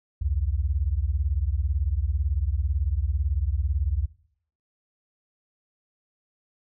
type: beating tone pair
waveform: sine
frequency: 63.5 / 81.5 Hz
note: B1 / E2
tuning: +49 / -19 cents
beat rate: 18 Hz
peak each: -25 / -26 dBFS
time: 0.21-4.06 s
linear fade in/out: 10 ms
effects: noise-tail reverb RT60 0.6 s tail -18 dB re dry